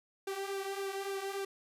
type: tone with flanger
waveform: sawtooth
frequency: 392 Hz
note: G4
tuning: in tune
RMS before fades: -38 dBFS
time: 0.27-1.45 s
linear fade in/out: 5 ms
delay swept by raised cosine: 0.95 to 3.45 ms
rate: 3.5 Hz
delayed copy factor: -0.65
effects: resampled to 32000 Hz + 10-bit